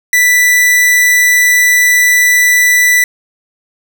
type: tone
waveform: 45% pulse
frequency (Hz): 1975.5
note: B6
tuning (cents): 0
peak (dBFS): -6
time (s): 0.13-3.04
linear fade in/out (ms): 2
effects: none